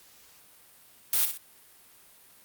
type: noise with echo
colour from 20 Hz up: blue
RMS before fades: -24 dBFS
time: 1.13-1.25 s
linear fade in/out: 2 ms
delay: 62 ms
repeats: 2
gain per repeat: -8 dB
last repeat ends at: 1.374 s
effects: white hiss -56 dBFS RMS until 2.44 s + Opus 48 kbps